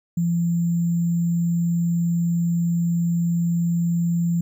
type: tone with sample-and-hold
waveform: sine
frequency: 170.2 Hz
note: F3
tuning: 44 cents flat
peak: -18 dBFS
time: 0.17-4.41 s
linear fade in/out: 5 ms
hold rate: 7350 Hz
effects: none